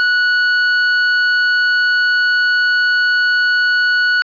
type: tone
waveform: 45% pulse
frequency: 1472 Hz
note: F#6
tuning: 9 cents flat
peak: -11 dBFS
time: 0-4.22 s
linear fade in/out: 0 ms
effects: resampled to 11025 Hz + 8-bit